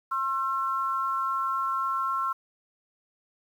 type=tone pair together; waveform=sine; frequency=1070 / 1348.1 Hz; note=C6 / E6; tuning=+38 / +38 cents; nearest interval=major third; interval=400 cents; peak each=-28 dBFS; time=0.11-2.33 s; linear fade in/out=10 ms; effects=9-bit